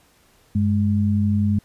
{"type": "tone pair together", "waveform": "sine", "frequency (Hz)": [96.8, 208.2], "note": ["G2", "G#3"], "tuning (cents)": [-21, 5], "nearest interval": "octave + minor second", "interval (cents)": 1326, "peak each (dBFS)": -19, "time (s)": [0.55, 1.59], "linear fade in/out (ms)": 5, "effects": ["pink hiss -57 dBFS RMS until 1.64 s", "resampled to 32000 Hz"]}